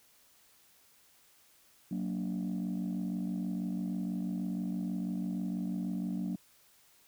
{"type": "chord", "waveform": "sine", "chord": "Gb augmented", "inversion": "none", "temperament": "just", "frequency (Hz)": [185, 231.2, 289.1], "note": ["Gb3", "Bb3", "D4"], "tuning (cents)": [0, -14, -27], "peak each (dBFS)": [-33, -36, -38], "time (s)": [1.91, 6.36], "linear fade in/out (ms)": 5, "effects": ["tanh soft clip ceiling -28 dBFS", "white hiss -64 dBFS RMS until 7.07 s"]}